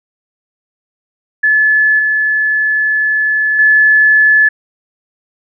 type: tone with level steps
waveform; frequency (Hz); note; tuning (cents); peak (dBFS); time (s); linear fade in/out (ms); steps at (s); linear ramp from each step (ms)
sine; 1724; A6; -36; -7 / -10 / -5; 1.43-4.49; 10; 1.99 / 3.59; 2
effects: none